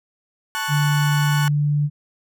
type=chord; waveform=30% pulse; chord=F# minor; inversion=first; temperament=equal; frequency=880 / 1108.7 / 1480 Hz; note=A5 / C#6 / F#6; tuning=0 / 0 / 0 cents; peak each=-25 / -27 / -23 dBFS; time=0.55-1.48 s; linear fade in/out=0 ms
type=tone; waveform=sine; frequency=146.83 Hz; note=D3; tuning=in tune; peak=-16 dBFS; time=0.68-1.9 s; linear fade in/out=50 ms
effects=none